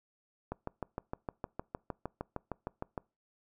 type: click train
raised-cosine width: 1 ms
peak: -22 dBFS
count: 17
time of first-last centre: 0.52-2.978 s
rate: 6.51 Hz
effects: noise-tail reverb RT60 0.3 s tail -25 dB re dry